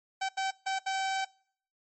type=tone bursts at uneven times; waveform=sawtooth; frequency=770 Hz; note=G5; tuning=31 cents flat; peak=-25 dBFS; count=4; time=0.21-0.29 / 0.37-0.51 / 0.66-0.79 / 0.86-1.25 s; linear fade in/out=10 ms; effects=noise-tail reverb RT60 0.6 s tail -25 dB re dry + MP3 32 kbps